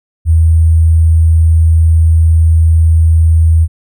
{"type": "tone with sample-and-hold", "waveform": "sine", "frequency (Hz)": 81.1, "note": "E2", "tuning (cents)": -28, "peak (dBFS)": -4, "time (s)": [0.25, 3.68], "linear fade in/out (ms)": 50, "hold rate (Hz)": 8820, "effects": []}